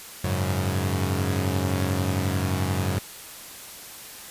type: chord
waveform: sawtooth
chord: F# suspended second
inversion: none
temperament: equal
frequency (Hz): 92.5 / 103.83 / 138.59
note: F#2 / G#2 / C#3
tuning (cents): 0 / 0 / 0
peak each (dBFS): -21 / -25 / -26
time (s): 0.24-2.99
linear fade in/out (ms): 5
effects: white hiss -41 dBFS RMS until 4.3 s + resampled to 32000 Hz